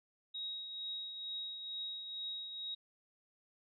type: tone with tremolo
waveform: sine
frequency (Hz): 3793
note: A#7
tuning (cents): +29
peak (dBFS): -38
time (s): 0.34-2.75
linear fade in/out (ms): 10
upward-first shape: triangle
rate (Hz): 2.2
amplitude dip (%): 50
effects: none